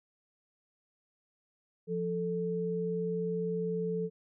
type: tone pair together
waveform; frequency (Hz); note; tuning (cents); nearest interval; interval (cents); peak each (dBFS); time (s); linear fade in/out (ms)
sine; 174.61 / 440; F3 / A4; 0 / 0; octave + major third; 1600; -34 / -32; 1.87-4.1; 50
effects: none